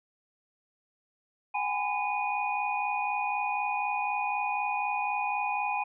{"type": "tone cluster", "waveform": "sine", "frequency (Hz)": [762, 826, 1005, 2470], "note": ["G5", "G#5", "B5", "D#7"], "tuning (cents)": [-49, -10, 30, -13], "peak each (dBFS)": [-37, -30, -35, -33], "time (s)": [1.54, 5.84], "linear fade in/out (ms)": 10, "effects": []}